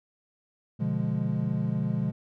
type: chord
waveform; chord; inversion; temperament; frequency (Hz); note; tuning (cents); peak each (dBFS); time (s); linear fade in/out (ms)
triangle; B diminished seventh; none; equal; 123.47 / 146.83 / 174.61 / 207.7; B2 / D3 / F3 / Ab3; 0 / 0 / 0 / 0; -29; 0.79-2.12; 20
effects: none